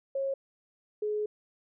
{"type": "tone pair in turn", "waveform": "sine", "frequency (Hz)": [544, 422.1], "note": ["C#5", "G#4"], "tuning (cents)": [-33, 28], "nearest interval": "major third", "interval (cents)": 439, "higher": "first", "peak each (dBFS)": -28, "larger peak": "neither", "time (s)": [[0.15, 0.34], [1.02, 1.26]], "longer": "second", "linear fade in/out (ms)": 5, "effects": []}